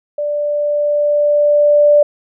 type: tone with level ramp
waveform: sine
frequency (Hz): 588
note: D5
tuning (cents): +2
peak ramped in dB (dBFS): -16 to -5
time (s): 0.18-2.03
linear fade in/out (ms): 5
effects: none